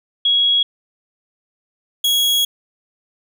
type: tone pair in turn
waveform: sine / 40% pulse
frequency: 3322 / 3322 Hz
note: G#7 / G#7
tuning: 0 / 0 cents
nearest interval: unison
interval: 0 cents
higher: neither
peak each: -12 / -13 dBFS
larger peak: first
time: 0.25-0.63 / 2.04-2.45 s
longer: second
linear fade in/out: 5 ms
effects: none